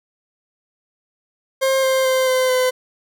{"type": "tone with pitch steps", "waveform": "40% pulse", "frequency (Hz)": [532, 526.2, 520.5, 514.8, 509.2], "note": ["C5", "C5", "C5", "C5", "C5"], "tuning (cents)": [29, 10, -9, -28, -47], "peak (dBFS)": -14, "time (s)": [1.61, 2.71], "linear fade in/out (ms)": 20, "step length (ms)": 220, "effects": []}